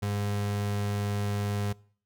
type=tone; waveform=35% pulse; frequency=102.2 Hz; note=G#2; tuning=27 cents flat; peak=-26 dBFS; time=0.02-1.73 s; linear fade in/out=10 ms; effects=noise-tail reverb RT60 0.5 s tail -23 dB re dry